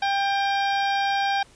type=harmonic tone with a mistuned harmonic; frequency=794 Hz; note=G5; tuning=22 cents sharp; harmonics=1 / 2 / 3 / 4 / 5 / 6 / 7; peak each=-22 / -28 / -32 / -34 / -36 / -38 / -39 dBFS; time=0.02-1.43 s; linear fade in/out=5 ms; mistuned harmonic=5; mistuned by=-87 cents; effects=pink hiss -54 dBFS RMS until 1.55 s + resampled to 22050 Hz